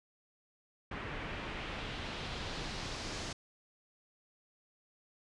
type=noise with low-pass filter sweep; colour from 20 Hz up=pink; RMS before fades=-41 dBFS; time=0.91-3.33 s; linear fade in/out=5 ms; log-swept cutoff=2100 to 6000 Hz; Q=1.5; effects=resampled to 24000 Hz